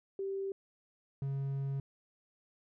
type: tone pair in turn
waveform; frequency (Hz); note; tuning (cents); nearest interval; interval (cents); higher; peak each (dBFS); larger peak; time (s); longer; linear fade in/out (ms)
sine / triangle; 390 / 137.37; G4 / C#3; -9 / -15; octave + tritone; 1806; first; -34 / -31; second; 0.19-0.52 / 1.22-1.8; second; 2
effects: none